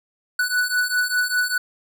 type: beating tone pair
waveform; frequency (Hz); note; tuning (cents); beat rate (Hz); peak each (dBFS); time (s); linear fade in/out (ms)
square; 1480 / 1485; F#6 / F#6; 0 / +6; 5; -24 / -22; 0.39-1.58; 5
effects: none